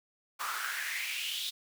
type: noise with high-pass filter sweep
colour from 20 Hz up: pink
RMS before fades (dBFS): -36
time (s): 0.39-1.51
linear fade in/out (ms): 20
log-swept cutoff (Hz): 1100 to 3700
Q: 4.9
effects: none